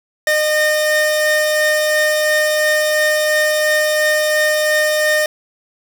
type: tone pair together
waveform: 45% pulse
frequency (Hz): 610 / 1832.9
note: D#5 / A#6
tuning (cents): -34 / -30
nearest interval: octave + perfect fifth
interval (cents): 1904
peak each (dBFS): -15 / -17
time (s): 0.27-5.26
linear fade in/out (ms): 2
effects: none